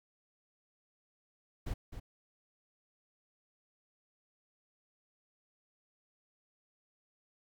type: noise with echo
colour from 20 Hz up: brown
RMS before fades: -36 dBFS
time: 1.66-1.74 s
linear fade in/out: 10 ms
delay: 260 ms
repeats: 1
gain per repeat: -8 dB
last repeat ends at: 2 s
effects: none